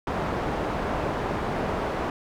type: low-pass noise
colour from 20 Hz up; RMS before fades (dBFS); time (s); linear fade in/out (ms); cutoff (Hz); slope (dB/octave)
white; -28; 0.07-2.1; 2; 840; 12
effects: none